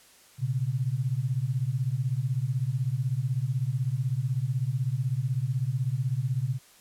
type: beating tone pair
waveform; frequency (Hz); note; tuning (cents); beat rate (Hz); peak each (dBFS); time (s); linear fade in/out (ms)
sine; 120.4 / 136.4; B2 / C#3; -44 / -28; 16; -28; 0.38-6.59; 50
effects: white hiss -56 dBFS RMS until 6.8 s + low-pass 12000 Hz 12 dB/octave